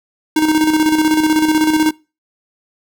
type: tone with tremolo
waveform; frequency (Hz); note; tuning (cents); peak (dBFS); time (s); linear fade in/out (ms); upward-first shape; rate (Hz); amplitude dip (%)
square; 311.1; D#4; 0; -10; 0.36-1.91; 5; square; 16; 50
effects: noise-tail reverb RT60 0.3 s tail -24 dB re dry